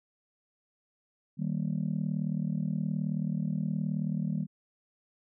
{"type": "chord", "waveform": "sine", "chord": "Eb major", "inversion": "none", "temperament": "just", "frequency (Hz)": [155.56, 194.45, 233.3], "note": ["Eb3", "G3", "Bb3"], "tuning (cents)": [0, -14, 2], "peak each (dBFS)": [-31, -31, -35], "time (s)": [1.37, 4.47], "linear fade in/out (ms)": 50, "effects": ["tanh soft clip ceiling -21 dBFS"]}